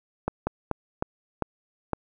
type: slowing click train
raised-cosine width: 1 ms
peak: -11 dBFS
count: 6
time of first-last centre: 0.28-1.933 s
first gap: 190 ms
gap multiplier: 1.28
effects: none